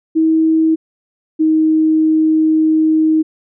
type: tone pair in turn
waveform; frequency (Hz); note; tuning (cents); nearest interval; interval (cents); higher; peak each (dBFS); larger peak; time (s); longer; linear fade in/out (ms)
sine; 320 / 314.9; D#4 / D#4; +49 / +21; unison; 28; first; -9; neither; 0.15-0.76 / 1.39-3.23; second; 20
effects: none